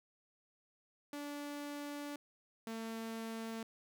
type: tone pair in turn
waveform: sawtooth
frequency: 289.8 / 225.3 Hz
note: D4 / A3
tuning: -23 / +41 cents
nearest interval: major third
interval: 436 cents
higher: first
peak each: -38 / -37 dBFS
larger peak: second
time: 1.13-2.16 / 2.67-3.63 s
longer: first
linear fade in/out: 2 ms
effects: none